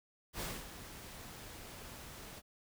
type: noise with ADSR envelope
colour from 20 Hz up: pink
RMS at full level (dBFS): -39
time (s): 0.33-2.42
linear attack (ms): 75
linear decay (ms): 240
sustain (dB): -11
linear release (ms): 41
effects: none